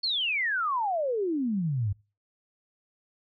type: exponential sweep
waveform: sine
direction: down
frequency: 4487 to 93.9 Hz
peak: -25 dBFS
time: 0.03-1.93 s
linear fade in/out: 10 ms
effects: noise-tail reverb RT60 0.3 s tail -22 dB re dry